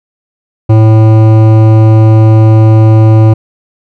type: tone with hard clipping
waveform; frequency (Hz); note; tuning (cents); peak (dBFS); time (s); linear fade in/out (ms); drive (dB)
sine; 110; A2; 0; -3; 0.69-3.34; 10; 14
effects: none